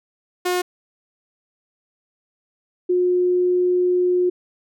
sawtooth / sine tone pair in turn, 359.9 / 359.9 Hz, F#4 / F#4, -48 / -48 cents, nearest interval unison, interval 0 cents, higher neither, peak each -15 dBFS, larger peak neither, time 0.45-0.62 / 2.89-4.3 s, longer second, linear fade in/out 10 ms, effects none

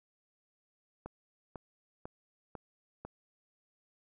click train, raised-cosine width 1 ms, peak -28 dBFS, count 5, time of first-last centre 1.06-3.05 s, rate 2.01 Hz, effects none

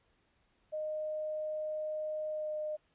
sine tone with pitch glide, 616 to 610.7 Hz, D#5 to D#5, -17 to -32 cents, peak -34 dBFS, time 0.72-2.77 s, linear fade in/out 20 ms, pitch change -15 cents, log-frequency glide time 2.3-2.55 s, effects pink hiss -73 dBFS RMS until 2.94 s + resampled to 8000 Hz

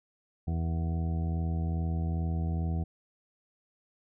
harmonic tone with a mistuned harmonic, 82.41 Hz, E2, in tune, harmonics 1 / 2 / 3 / 4 / 5 / 6 / 8 / 9, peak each -29 / -33 / -43 / -45 / -51 / -52 / -51 / -47 dBFS, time 0.47-2.84 s, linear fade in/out 10 ms, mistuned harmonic 6, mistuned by -25 cents, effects none

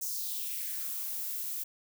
violet noise with high-pass filter sweep, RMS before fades -36 dBFS, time 0.01-1.64 s, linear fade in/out 10 ms, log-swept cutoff 6400 to 280 Hz, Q 2.8, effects none

